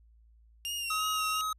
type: tone with vibrato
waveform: sawtooth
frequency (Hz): 2794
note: F7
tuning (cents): 0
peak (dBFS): -30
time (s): 0.65-1.41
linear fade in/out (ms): 0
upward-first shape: sine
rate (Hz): 2.8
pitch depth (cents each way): 40
type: tone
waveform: square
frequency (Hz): 1270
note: D#6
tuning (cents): +35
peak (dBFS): -31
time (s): 0.9-1.53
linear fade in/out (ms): 5
effects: added 56 Hz sine -57 dBFS peak until 1.58 s + resampled to 32000 Hz